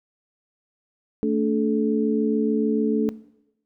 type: tone cluster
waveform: sine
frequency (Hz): 222.3 / 289.1 / 431.6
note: A3 / D4 / A4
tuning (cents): +18 / -27 / -33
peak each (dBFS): -23 / -24 / -25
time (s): 1.23-3.09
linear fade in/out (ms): 0
effects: noise-tail reverb RT60 0.9 s tail -19 dB re dry